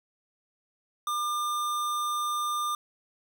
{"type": "tone", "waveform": "square", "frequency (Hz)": 1200, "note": "D6", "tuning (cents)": 37, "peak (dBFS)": -28, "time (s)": [1.07, 2.75], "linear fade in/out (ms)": 2, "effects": []}